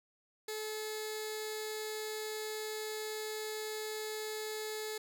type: tone with notch filter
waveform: 15% pulse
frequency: 430.9 Hz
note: A4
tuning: 36 cents flat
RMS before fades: -40 dBFS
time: 0.48-4.98 s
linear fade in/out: 5 ms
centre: 1100 Hz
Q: 0.56
effects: none